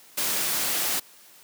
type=noise; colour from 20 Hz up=white; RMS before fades=-26 dBFS; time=0.17-1 s; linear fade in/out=10 ms; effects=white hiss -52 dBFS RMS until 1.43 s + high-pass 150 Hz 12 dB/octave